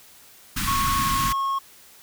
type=band-stop noise; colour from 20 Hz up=pink; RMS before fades=-26 dBFS; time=0.56-1.33 s; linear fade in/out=10 ms; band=290 to 1000 Hz; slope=48 dB/octave
type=tone with pitch glide; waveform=triangle; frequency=1100 to 1089.9 Hz; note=C#6 to C#6; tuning=-14 to -30 cents; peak=-20 dBFS; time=0.67-1.59 s; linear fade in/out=10 ms; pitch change=-16 cents; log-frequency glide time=0.97-1.08 s
effects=white hiss -50 dBFS RMS until 2.02 s